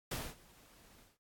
pink noise with ADSR envelope, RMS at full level -38 dBFS, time 0.11-1.18 s, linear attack 6 ms, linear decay 230 ms, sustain -24 dB, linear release 160 ms, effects AAC 64 kbps

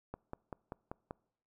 click train, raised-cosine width 1 ms, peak -27 dBFS, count 6, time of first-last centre 0.14-1.109 s, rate 5.16 Hz, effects noise-tail reverb RT60 0.7 s tail -25 dB re dry

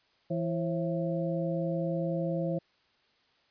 harmonic tone with a mistuned harmonic, 166.8 Hz, E3, 21 cents sharp, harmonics 1 / 2 / 3 / 4, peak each -31 / -36 / -33 / -39 dBFS, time 0.3-2.59 s, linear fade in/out 10 ms, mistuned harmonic 3, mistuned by +120 cents, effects white hiss -68 dBFS RMS until 3.5 s + resampled to 11025 Hz

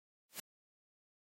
white noise with exponential growth, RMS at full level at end -38 dBFS, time 0.29-0.4 s, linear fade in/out 5 ms, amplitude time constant 23 ms, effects high-pass 150 Hz 12 dB/octave + AAC 48 kbps

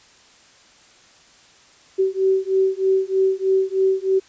sine beating tone pair, 380.7 / 383.9 Hz, F#4 / G4, +49 / -36 cents, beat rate 3.2 Hz, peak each -19 dBFS, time 1.98-4.2 s, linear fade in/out 20 ms, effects white hiss -51 dBFS RMS until 4.28 s + resampled to 16000 Hz

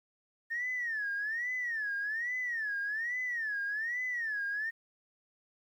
sine tone with vibrato, 1805 Hz, A6, 44 cents sharp, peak -31 dBFS, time 0.5-4.71 s, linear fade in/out 20 ms, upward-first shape sine, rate 1.2 Hz, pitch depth 190 cents each way, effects tanh soft clip ceiling -27 dBFS + 11-bit

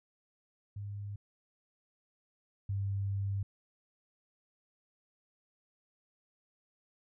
sine tone pair in turn, 101.6 / 98.94 Hz, G#2 / G2, -38 / +17 cents, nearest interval unison, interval 45 cents, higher first, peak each -38 / -31 dBFS, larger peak second, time 0.76-1.16 / 2.69-3.43 s, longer second, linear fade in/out 5 ms, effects none

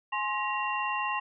sine tone cluster, 840 / 1056 / 1895 / 2764 Hz, G#5 / C6 / A#6 / F7, +19 / +16 / +28 / -19 cents, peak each -34 / -31 / -37 / -34 dBFS, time 0.12-1.2 s, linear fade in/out 10 ms, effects none

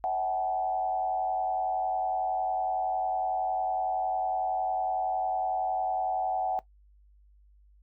sine tone with frequency modulation, 750 Hz, F#5, 23 cents sharp, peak -26 dBFS, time 0.04-6.59 s, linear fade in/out 0 ms, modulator 90.9 Hz, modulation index 0.85, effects noise-tail reverb RT60 0.1 s tail -17 dB re dry + added 50 Hz sine -56 dBFS peak until 7.82 s

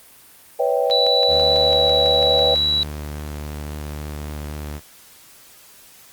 sine chord, C# half-diminished seventh, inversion third, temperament equal with one note detuned, 493.9 / 554.4 / 643.5 / 784 Hz, B4 / C#5 / E5 / G5, 0 / 0 / -42 / 0 cents, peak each -20 / -21 / -24 / -24 dBFS, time 0.59-2.55 s, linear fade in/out 10 ms
click train, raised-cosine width 0.2 ms, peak -15 dBFS, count 11, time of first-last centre 0.9-2.558 s, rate 6.03 Hz
sine tone with pitch glide, 3951 to 3919 Hz, B7 to B7, 0 to -14 cents, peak -16 dBFS, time 0.91-2.83 s, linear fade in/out 0 ms, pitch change -14 cents, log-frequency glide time 1.59-1.74 s
sawtooth tone with vibrato, 74.5 Hz, D2, 25 cents sharp, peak -24 dBFS, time 1.27-4.81 s, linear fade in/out 50 ms, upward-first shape sine, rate 3.7 Hz, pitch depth 12 cents each way
effects white hiss -47 dBFS RMS until 6.12 s + Opus 32 kbps

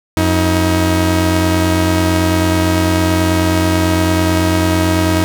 sawtooth tone pair together, 89.1 / 317.5 Hz, F2 / D#4, +35 / +35 cents, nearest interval octave + minor seventh, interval 2200 cents, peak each -10 / -10 dBFS, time 0.17-5.24 s, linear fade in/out 0 ms, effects none

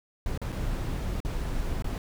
brown noise with dropouts, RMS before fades -30 dBFS, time 0.26-1.98 s, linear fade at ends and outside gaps 1 ms, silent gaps 0.376-0.416 / 0.521-0.525 / 1.203-1.249 / 1.823-1.843 s, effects none

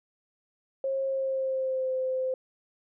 sine tone with pitch glide, 538 to 518.2 Hz, C5 to C5, +48 to -17 cents, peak -26 dBFS, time 0.84-2.34 s, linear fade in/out 2 ms, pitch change -65 cents, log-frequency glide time 1.06-1.92 s, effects none

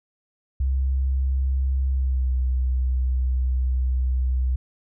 sine tone with pitch glide, 66.2 to 63.61 Hz, C2 to C2, +21 to -48 cents, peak -19 dBFS, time 0.6-4.56 s, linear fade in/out 5 ms, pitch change -69 cents, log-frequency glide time 1.91-2.32 s, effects none

